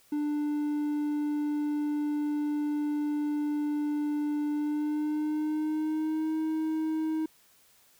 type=tone with pitch glide; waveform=triangle; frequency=296 to 315.4 Hz; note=D4 to D#4; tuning=+14 to +24 cents; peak=-25 dBFS; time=0.12-7.26 s; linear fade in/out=5 ms; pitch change=+110 cents; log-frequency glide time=4.52-6.34 s; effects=white hiss -62 dBFS RMS until 7.99 s